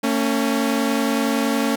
sawtooth tone pair together, 226.4 / 277.2 Hz, A3 / C#4, +50 / 0 cents, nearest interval major third, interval 350 cents, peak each -17 dBFS, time 0.03-1.76 s, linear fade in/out 10 ms, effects none

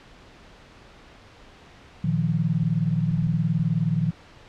sine chord, Bb suspended fourth, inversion none, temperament equal, 116.54 / 155.56 / 174.61 Hz, Bb2 / Eb3 / F3, 0 / 0 / 0 cents, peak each -27 / -23 / -25 dBFS, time 2.04-4.11 s, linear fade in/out 5 ms
clicks, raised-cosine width 5 ms, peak -27 dBFS, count 7, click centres 2.633 / 3.112 / 3.177 / 3.226 / 3.269 / 3.341 / 3.598 s
effects pink hiss -49 dBFS RMS until 4.48 s + low-pass 4000 Hz 12 dB/octave

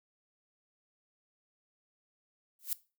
violet noise with exponential growth, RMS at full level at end -29 dBFS, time 2.59-2.73 s, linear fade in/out 1 ms, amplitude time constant 29 ms, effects noise-tail reverb RT60 0.3 s tail -19 dB re dry

